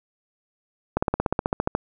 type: slowing click train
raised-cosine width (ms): 1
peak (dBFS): -7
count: 13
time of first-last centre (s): 0.97-1.751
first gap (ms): 55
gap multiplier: 1.03
effects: none